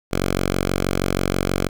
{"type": "tone", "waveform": "5% pulse", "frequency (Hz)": 46.25, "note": "F#1", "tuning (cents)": 0, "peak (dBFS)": -8, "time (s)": [0.11, 1.69], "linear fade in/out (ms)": 20, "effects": []}